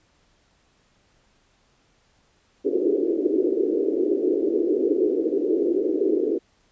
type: band-pass noise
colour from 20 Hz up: pink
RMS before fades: -22 dBFS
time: 2.64-6.39 s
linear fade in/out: 20 ms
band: 320 to 430 Hz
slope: 48 dB/octave
effects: pink hiss -63 dBFS RMS until 6.71 s + resampled to 16000 Hz